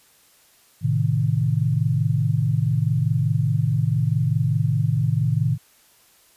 sine chord, A diminished, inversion none, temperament equal, 110 / 130.81 / 155.56 Hz, A2 / C3 / Eb3, 0 / 0 / 0 cents, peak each -22 dBFS, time 0.81-5.58 s, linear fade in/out 50 ms, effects white hiss -56 dBFS RMS until 6.36 s + resampled to 32000 Hz

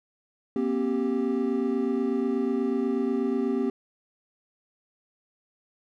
triangle tone cluster, 238.2 / 266.4 / 391.4 Hz, A#3 / C4 / G4, +38 / +31 / -3 cents, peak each -26 dBFS, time 0.56-3.7 s, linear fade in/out 2 ms, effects none

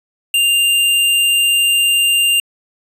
sine tone with sample-and-hold, 2794 Hz, F7, in tune, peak -10 dBFS, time 0.34-2.4 s, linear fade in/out 2 ms, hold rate 11025 Hz, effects resampled to 32000 Hz

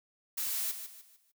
blue noise with echo, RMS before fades -34 dBFS, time 0.37-0.72 s, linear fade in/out 10 ms, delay 150 ms, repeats 4, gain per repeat -9 dB, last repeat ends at 1.32 s, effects noise-tail reverb RT60 0.1 s tail -21 dB re dry

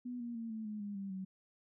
sine tone with pitch steps, 246.3 / 237.2 / 228.5 / 220.1 / 212 / 204.1 / 196.62 / 189.38 Hz, B3 / A#3 / A#3 / A3 / G#3 / G#3 / G3 / F#3, -5 / +30 / -34 / +1 / +36 / -30 / +5 / +41 cents, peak -39 dBFS, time 0.05-1.25 s, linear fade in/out 10 ms, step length 150 ms, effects none

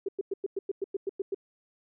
sine tone bursts, 392 Hz, G4, in tune, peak -27 dBFS, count 11, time 0.06-1.346 s, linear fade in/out 5 ms, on 26 ms, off 100 ms, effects none

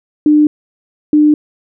sine tone pair in turn, 300.3 / 300.3 Hz, D4 / D4, +39 / +39 cents, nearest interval unison, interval 0 cents, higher neither, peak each -5 dBFS, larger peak neither, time 0.26-0.47 / 1.13-1.34 s, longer neither, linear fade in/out 2 ms, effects none

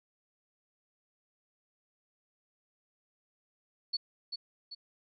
sine tone with echo, 4430 Hz, C#8, 2 cents flat, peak -29 dBFS, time 3.93-3.97 s, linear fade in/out 10 ms, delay 390 ms, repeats 2, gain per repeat -6 dB, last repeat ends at 4.75 s, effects none

